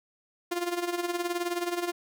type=tone with tremolo; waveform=sawtooth; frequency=349.2 Hz; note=F4; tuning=in tune; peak=-22 dBFS; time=0.51-1.92 s; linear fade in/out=10 ms; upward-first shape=sine; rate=19 Hz; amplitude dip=70%; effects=none